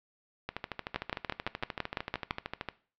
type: two click trains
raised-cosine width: 0.3 ms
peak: -14 / -18 dBFS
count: 9 / 30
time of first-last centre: 0.96-2.309 / 0.49-2.687 s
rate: 5.93 / 13.2 Hz
effects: noise-tail reverb RT60 0.4 s tail -18 dB re dry + low-pass 4000 Hz 12 dB/octave